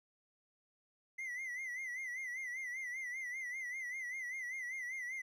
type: tone with vibrato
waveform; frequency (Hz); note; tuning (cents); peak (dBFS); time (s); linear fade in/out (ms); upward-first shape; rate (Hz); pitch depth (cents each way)
triangle; 2029; B6; +46; -38; 1.18-5.22; 10; sine; 5.1; 89
effects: none